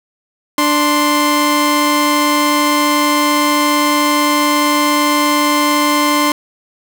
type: tone pair together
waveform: sawtooth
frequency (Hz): 294.1 / 1048.1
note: D4 / C6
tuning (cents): +3 / +3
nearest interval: octave + minor seventh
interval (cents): 2200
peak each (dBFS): -10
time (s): 0.58-6.32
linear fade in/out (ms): 2
effects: none